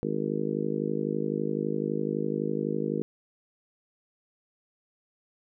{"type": "harmonic tone", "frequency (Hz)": 51.91, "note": "G#1", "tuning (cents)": 0, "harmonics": [3, 4, 5, 6, 7, 8, 9], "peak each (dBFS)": [-35, -33, -36, -34, -35, -34, -34], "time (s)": [0.03, 3.02], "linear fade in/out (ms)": 0, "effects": []}